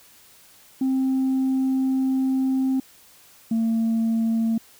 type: tone pair in turn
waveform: sine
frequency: 263.5 / 226.1 Hz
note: C4 / A3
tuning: +12 / +47 cents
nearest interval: minor third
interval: 265 cents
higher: first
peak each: -17 dBFS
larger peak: neither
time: 0.81-2.8 / 3.51-4.58 s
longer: first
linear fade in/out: 5 ms
effects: tanh soft clip ceiling -17 dBFS + white hiss -52 dBFS RMS until 4.79 s